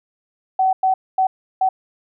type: tone bursts at uneven times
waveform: sine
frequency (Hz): 757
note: F#5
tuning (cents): +39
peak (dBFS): -13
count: 4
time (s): 0.59-0.73 / 0.83-0.94 / 1.18-1.27 / 1.61-1.69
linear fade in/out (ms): 5
effects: none